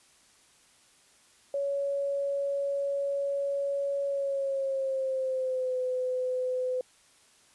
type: tone with pitch glide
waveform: sine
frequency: 560 to 507.6 Hz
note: C#5 to B4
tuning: +18 to +47 cents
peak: -27 dBFS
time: 1.54-6.81 s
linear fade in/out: 2 ms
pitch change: -171 cents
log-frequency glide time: 4.06-5.78 s
effects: white hiss -61 dBFS RMS until 7.54 s + resampled to 24000 Hz